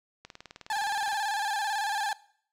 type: click train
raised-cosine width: 0.2 ms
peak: -26 dBFS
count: 18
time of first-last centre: 0.25-1.131 s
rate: 19.3 Hz
type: tone with vibrato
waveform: 30% pulse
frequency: 836 Hz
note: G#5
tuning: 11 cents sharp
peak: -25 dBFS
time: 0.7-2.13 s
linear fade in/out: 2 ms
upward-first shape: square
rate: 18 Hz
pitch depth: 66 cents each way
effects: noise-tail reverb RT60 0.6 s tail -20 dB re dry + low-pass 10000 Hz 12 dB/octave